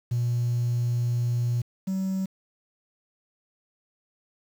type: tone pair in turn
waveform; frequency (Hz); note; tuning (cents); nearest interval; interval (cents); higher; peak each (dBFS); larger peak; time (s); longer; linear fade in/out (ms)
triangle; 120 / 190.49; B2 / G3; -49 / -49; minor sixth; 800; second; -19 / -22; first; 0.11-1.62 / 1.87-2.26; first; 10
effects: tanh soft clip ceiling -19 dBFS + 8-bit